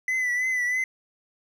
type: tone with vibrato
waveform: triangle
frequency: 2000 Hz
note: B6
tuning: 21 cents sharp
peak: -21 dBFS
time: 0.08-0.84 s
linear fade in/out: 2 ms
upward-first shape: triangle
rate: 3.1 Hz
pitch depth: 54 cents each way
effects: none